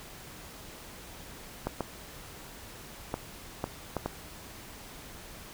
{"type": "clicks", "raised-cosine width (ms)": 1, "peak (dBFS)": -16, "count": 6, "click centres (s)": [1.67, 1.807, 3.141, 3.641, 3.967, 4.06], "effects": ["pink hiss -47 dBFS RMS until 5.53 s"]}